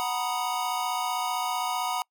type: chord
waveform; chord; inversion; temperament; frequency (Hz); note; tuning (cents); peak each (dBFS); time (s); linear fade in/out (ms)
square; B major seventh; second; equal; 740 / 932.3 / 987.8 / 1244.5; F#5 / A#5 / B5 / D#6; 0 / 0 / 0 / 0; -32 / -34 / -33 / -35; 0-2.02; 0
effects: noise-tail reverb RT60 0.1 s tail -26 dB re dry